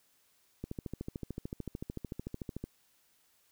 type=click train; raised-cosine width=3 ms; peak=-25 dBFS; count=28; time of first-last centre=0.64-2.64 s; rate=13.5 Hz; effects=white hiss -70 dBFS RMS until 3.51 s